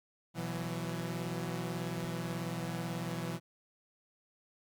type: chord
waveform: sawtooth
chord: B suspended fourth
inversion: none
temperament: equal with one note detuned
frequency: 123.47 / 166.73 / 185 Hz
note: B2 / E3 / F#3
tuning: 0 / +20 / 0 cents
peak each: -37 / -34 / -38 dBFS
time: 0.34-3.4 s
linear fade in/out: 50 ms
effects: Opus 48 kbps